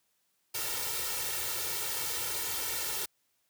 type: noise with comb filter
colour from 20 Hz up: white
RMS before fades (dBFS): -34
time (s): 0.54-3.06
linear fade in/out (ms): 10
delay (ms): 2.2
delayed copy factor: +0.9
effects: white hiss -75 dBFS RMS until 3.49 s + high-pass 60 Hz 12 dB/octave